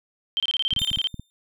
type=tone bursts; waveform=sine; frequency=3136 Hz; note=G7; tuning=in tune; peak=-20 dBFS; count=13; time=0.37-1.072 s; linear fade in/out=0 ms; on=30 ms; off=26 ms
type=clicks; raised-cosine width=5 ms; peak=-21 dBFS; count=7; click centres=0.729 / 0.766 / 0.817 / 0.915 / 0.974 / 1.143 / 1.196 s
type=tone with exponential decay; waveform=sawtooth; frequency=3609 Hz; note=A7; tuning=43 cents sharp; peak=-25 dBFS; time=0.79-1.3 s; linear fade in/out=0 ms; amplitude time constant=110 ms
effects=none